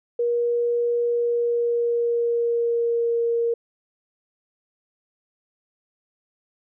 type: tone with pitch glide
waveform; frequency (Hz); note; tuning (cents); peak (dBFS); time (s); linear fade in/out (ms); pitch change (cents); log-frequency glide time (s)
sine; 475.9 to 466.9; A#4 to A#4; +36 to +3; -19; 0.19-3.54; 5; -33; 1.01-3.21
effects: none